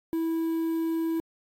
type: tone with quantisation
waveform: triangle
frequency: 327.1 Hz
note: E4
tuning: 13 cents flat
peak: -23 dBFS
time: 0.13-1.2 s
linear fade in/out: 0 ms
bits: 8
effects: AAC 48 kbps